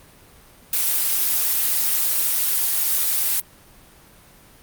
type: noise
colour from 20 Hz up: blue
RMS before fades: -20 dBFS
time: 0.73-3.4 s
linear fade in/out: 2 ms
effects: pink hiss -49 dBFS RMS until 4.62 s + Opus 32 kbps